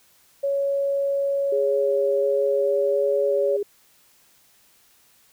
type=tone with pitch glide; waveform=sine; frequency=557 to 563.1 Hz; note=C#5 to C#5; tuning=+8 to +27 cents; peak=-20 dBFS; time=0.43-3.57 s; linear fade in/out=10 ms; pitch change=+19 cents; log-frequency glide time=2.58-2.71 s
type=tone with vibrato; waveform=sine; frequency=410 Hz; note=G#4; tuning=22 cents flat; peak=-22 dBFS; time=1.52-3.63 s; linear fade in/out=5 ms; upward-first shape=square; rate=1.4 Hz; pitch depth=11 cents each way
effects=white hiss -58 dBFS RMS until 5.32 s